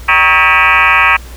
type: tone with frequency modulation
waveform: sine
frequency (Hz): 1784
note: A6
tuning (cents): +23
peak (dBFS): -5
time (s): 0.08-1.17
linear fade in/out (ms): 10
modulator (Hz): 169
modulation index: 5
effects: added 60 Hz sine -28 dBFS peak until 1.36 s + pink hiss -36 dBFS RMS until 1.36 s